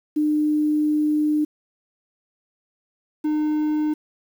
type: tone pair in turn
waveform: sine / triangle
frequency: 301.9 / 304.2 Hz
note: D4 / D#4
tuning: +48 / -39 cents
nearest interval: unison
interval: 13 cents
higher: second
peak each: -17 dBFS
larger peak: neither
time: 0.16-1.45 / 3.24-3.94 s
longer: first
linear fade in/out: 10 ms
effects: 8-bit